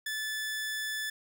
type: tone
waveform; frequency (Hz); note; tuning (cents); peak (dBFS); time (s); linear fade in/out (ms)
sawtooth; 1740; A6; -20; -29; 0.06-1.1; 5
effects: none